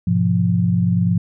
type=chord; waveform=sine; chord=F diminished; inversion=first; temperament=just; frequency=104.77 / 125.72 / 174.61 Hz; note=Ab2 / Cb3 / F3; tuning=+16 / +31 / 0 cents; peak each=-19 / -22 / -16 dBFS; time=0.07-1.18 s; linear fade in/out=5 ms; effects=none